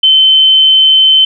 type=tone; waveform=sine; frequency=3074 Hz; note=G7; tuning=35 cents flat; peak=-3 dBFS; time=0.03-1.25 s; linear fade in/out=5 ms; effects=none